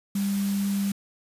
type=tone in noise; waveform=sine; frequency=199 Hz; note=G3; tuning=26 cents sharp; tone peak=-23 dBFS; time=0.15-0.92 s; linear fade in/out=5 ms; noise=white; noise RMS=-38 dBFS; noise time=0.15-0.92 s; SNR=+12 dB; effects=resampled to 32000 Hz